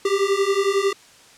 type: beating tone pair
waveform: square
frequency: 388.7 / 399.7 Hz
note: G4 / G4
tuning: -15 / +34 cents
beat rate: 11 Hz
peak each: -22 / -21 dBFS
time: 0.05-0.93 s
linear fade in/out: 5 ms
effects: white hiss -49 dBFS RMS until 1.37 s + low-pass 8000 Hz 12 dB/octave